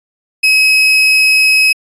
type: tone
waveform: 35% pulse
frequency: 2554 Hz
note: D#7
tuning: 45 cents sharp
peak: -5 dBFS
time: 0.43-1.73 s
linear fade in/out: 10 ms
effects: resampled to 22050 Hz